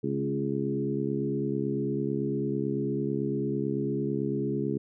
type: harmonic tone with a mistuned harmonic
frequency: 69 Hz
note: C#2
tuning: 7 cents flat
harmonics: 2 / 3 / 4 / 5 / 6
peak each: -33 / -33 / -33 / -33 / -33 dBFS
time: 0.03-4.78 s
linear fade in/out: 10 ms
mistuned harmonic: 3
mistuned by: +16 cents
effects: none